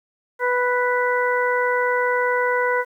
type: harmonic tone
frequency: 493.9 Hz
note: B4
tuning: in tune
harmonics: 1 / 2 / 3 / 4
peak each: -21 / -23 / -24 / -26 dBFS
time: 0.39-2.85 s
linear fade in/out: 50 ms
effects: 9-bit